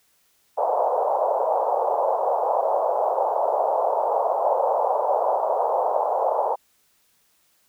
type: band-pass noise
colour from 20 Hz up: pink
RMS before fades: -22 dBFS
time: 0.57-6.56 s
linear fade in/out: 20 ms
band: 510 to 940 Hz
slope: 48 dB/octave
effects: white hiss -64 dBFS RMS until 7.68 s